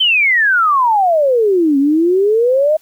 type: exponential two-way sweep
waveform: sine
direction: down then up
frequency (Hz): 3146 to 270.5 to 636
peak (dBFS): -9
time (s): 0-2.77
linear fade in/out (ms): 10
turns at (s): 1.78
effects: white hiss -52 dBFS RMS until 2.81 s